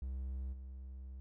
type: tone with level steps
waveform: triangle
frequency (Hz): 65.3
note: C2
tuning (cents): -3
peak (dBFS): -36 / -43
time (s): 0.02-1.2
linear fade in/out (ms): 0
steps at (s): 0.52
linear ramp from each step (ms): 20
effects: none